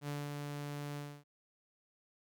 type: tone with ADSR envelope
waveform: sawtooth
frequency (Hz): 145.1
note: D3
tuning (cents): -21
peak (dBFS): -33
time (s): 0.01-1.24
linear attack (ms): 72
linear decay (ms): 210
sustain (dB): -3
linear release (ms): 270
effects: none